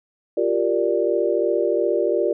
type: chord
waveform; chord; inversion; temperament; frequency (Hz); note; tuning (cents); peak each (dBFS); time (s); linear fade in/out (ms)
sine; G minor seventh; third; equal; 349.2 / 392 / 466.2 / 587.3; F4 / G4 / Bb4 / D5; 0 / 0 / 0 / 0; -23; 0.37-2.33; 5
effects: none